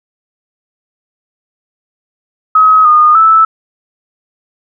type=tone with pitch steps; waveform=sine; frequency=1273 / 1225 / 1313 Hz; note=D#6 / D#6 / E6; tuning=+39 / -27 / -7 cents; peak=-3 dBFS; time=2.55-3.45 s; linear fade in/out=5 ms; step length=300 ms; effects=none